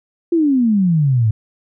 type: exponential sweep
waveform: sine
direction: down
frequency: 349.2 to 104.5 Hz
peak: -11 dBFS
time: 0.32-1.31 s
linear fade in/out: 5 ms
effects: none